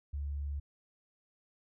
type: tone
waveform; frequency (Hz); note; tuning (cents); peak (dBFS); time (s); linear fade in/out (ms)
sine; 71.5; D2; -46; -34; 0.13-0.6; 10
effects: none